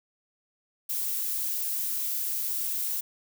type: noise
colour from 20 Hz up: violet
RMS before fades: -30 dBFS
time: 0.89-3.01 s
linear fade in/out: 10 ms
effects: none